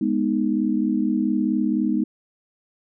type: chord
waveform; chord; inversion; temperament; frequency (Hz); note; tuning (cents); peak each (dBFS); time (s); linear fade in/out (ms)
sine; G# minor; none; equal; 207.7 / 246.9 / 311.1; G#3 / B3 / D#4; 0 / 0 / 0; -23; 0.01-2.04; 5
effects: none